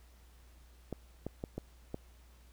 clicks, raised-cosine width 2 ms, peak -24 dBFS, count 5, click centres 0.927 / 1.266 / 1.439 / 1.58 / 1.944 s, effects added 60 Hz sine -57 dBFS peak until 2.52 s + pink hiss -66 dBFS RMS until 2.52 s

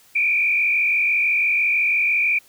sine tone with frequency modulation, 2388 Hz, D7, 28 cents sharp, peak -16 dBFS, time 0.15-2.39 s, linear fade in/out 10 ms, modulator 46 Hz, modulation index 1.9, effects white hiss -53 dBFS RMS until 2.48 s

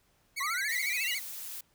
sawtooth tone with vibrato, 2093 Hz, C7, in tune, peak -29 dBFS, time 0.36-1.2 s, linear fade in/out 20 ms, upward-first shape sine, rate 14 Hz, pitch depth 140 cents each way
sine linear sweep, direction up, 1046.5 to 2960 Hz, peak -32 dBFS, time 0.4-1.15 s, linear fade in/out 10 ms
blue noise, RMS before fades -41 dBFS, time 0.69-1.61 s, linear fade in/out 5 ms
effects pink hiss -69 dBFS RMS until 1.74 s

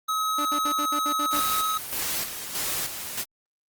square tone, 1277 Hz, D#6, 45 cents sharp, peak -24 dBFS, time 0.08-1.78 s, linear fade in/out 10 ms
sawtooth tone bursts, 293.7 Hz, D4, in tune, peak -26 dBFS, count 8, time 0.38-1.398 s, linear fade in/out 5 ms, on 73 ms, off 62 ms
white noise with tremolo, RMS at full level -28 dBFS, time 1.3-3.25 s, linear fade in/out 50 ms, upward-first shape square, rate 1.6 Hz, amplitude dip 55%
effects Opus 24 kbps

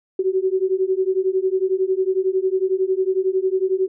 sine beating tone pair, 372.2 / 383.2 Hz, F#4 / G4, +10 / -39 cents, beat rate 11 Hz, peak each -20 dBFS, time 0.19-3.88 s, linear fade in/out 5 ms, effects none

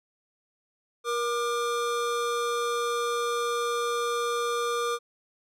square tone pair together, 474.6 / 1196 Hz, A#4 / D6, +31 / +31 cents, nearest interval octave + major third, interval 1600 cents, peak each -29 / -30 dBFS, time 1.04-4.99 s, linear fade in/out 50 ms, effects low-pass 11000 Hz 12 dB/octave

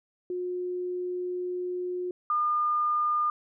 sine tone pair in turn, 360 / 1210.9 Hz, F#4 / D#6, -47 / -47 cents, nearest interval octave + major sixth, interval 2100 cents, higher second, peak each -29 / -23 dBFS, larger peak second, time 0.3-2.11 / 2.3-3.3 s, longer first, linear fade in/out 2 ms, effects none

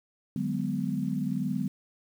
sine chord, G# half-diminished seventh, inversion second, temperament just, 149.51 / 186.89 / 207.7 / 249.2 Hz, D3 / F#3 / G#3 / B3, +31 / +18 / 0 / +16 cents, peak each -34 / -32 / -33 / -32 dBFS, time 0.36-1.68 s, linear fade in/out 2 ms, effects 9-bit

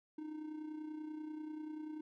triangle tone with amplitude modulation, 307.9 Hz, D#4, 18 cents flat, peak -38 dBFS, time 0.18-2.01 s, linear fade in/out 5 ms, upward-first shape sine, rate 30.3 Hz, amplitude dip 55%, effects none

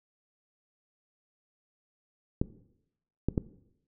clicks, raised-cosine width 3 ms, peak -13 dBFS, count 3, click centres 2.415 / 3.286 / 3.378 s, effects noise-tail reverb RT60 0.8 s tail -17 dB re dry

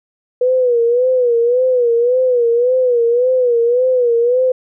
sine tone with vibrato, 489.3 Hz, B4, 16 cents flat, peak -10 dBFS, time 0.41-4.52 s, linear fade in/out 5 ms, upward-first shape sine, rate 1.8 Hz, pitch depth 90 cents each way, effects none

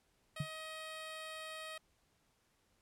10% pulse tone, 631 Hz, D#5, 24 cents sharp, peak -36 dBFS, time 0.36-1.78 s, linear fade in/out 5 ms
sine tone with exponential decay, 146.83 Hz, D3, in tune, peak -30 dBFS, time 0.4-0.49 s, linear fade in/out 5 ms, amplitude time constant 18 ms
effects pink hiss -75 dBFS RMS until 2.81 s + low-pass 12000 Hz 12 dB/octave

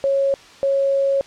sine tone pair in turn, 550 / 550 Hz, C#5 / C#5, -14 / -14 cents, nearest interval unison, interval 0 cents, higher neither, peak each -15 dBFS, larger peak neither, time 0.04-0.34 / 0.63-1.21 s, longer second, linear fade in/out 0 ms, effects white hiss -44 dBFS RMS until 1.26 s + low-pass 5000 Hz 12 dB/octave

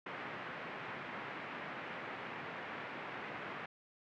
white band-pass noise, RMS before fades -45 dBFS, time 0.06-3.66 s, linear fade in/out 5 ms, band 120 to 2200 Hz, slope 24 dB/octave, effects none

